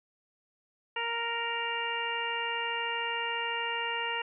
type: harmonic tone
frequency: 466.2 Hz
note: A#4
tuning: in tune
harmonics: 1 / 2 / 3 / 4 / 5 / 6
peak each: -40 / -35 / -40 / -37 / -40 / -35 dBFS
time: 0.96-4.22 s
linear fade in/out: 5 ms
effects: none